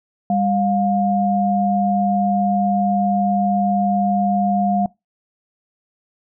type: tone pair together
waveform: sine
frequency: 199.4 / 708.3 Hz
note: G3 / F5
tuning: +30 / +24 cents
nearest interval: octave + minor seventh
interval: 2194 cents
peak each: -18 dBFS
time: 0.3-4.86 s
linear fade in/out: 2 ms
effects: noise-tail reverb RT60 0.2 s tail -22 dB re dry